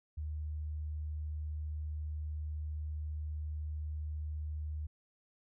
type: tone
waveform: sine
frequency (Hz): 76.2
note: D#2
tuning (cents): -36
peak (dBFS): -36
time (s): 0.17-4.87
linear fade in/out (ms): 10
effects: none